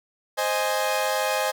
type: chord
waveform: sawtooth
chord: Ab major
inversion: first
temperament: equal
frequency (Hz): 523.3 / 622.3 / 830.6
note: C5 / Eb5 / Ab5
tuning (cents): 0 / 0 / 0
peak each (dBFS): -23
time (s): 0.37-1.52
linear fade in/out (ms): 20
effects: none